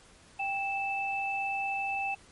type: tone pair together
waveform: sine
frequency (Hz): 789.2 / 2637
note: G5 / E7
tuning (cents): +11 / 0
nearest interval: octave + major sixth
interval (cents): 2089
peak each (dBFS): -32 / -32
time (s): 0.39-2.15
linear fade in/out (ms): 10
effects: pink hiss -57 dBFS RMS until 2.31 s + MP3 48 kbps